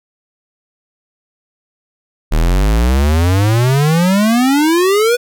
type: exponential sweep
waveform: square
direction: up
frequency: 37.22 to 495.8 Hz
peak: -10 dBFS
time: 2.31-5.17 s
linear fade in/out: 20 ms
effects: none